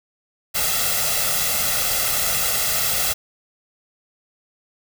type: noise with comb filter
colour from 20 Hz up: white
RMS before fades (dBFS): -21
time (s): 0.54-3.14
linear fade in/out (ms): 20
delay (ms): 1.5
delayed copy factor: +0.8
effects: none